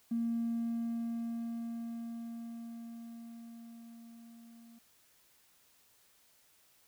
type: tone with level ramp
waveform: triangle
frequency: 231.6 Hz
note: A#3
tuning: 11 cents flat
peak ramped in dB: -26 to -52 dBFS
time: 0.11-4.79 s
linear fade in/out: 10 ms
effects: tanh soft clip ceiling -28 dBFS + white hiss -67 dBFS RMS until 6.87 s